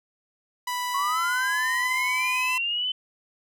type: tone with pitch glide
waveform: sawtooth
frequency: 988 to 1012.8 Hz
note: B5 to B5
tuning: 0 to +43 cents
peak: -23 dBFS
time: 0.67-2.58 s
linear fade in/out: 5 ms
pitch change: +43 cents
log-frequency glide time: 1.12-1.18 s
type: linear sweep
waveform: sine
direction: up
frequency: 1074 to 3058 Hz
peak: -24 dBFS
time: 0.94-2.92 s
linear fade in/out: 5 ms
effects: none